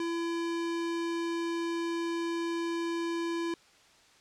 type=tone; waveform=square; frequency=336.7 Hz; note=E4; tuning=37 cents sharp; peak=-31 dBFS; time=0-3.54 s; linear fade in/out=2 ms; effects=white hiss -60 dBFS RMS until 4.2 s + low-pass 6000 Hz 12 dB/octave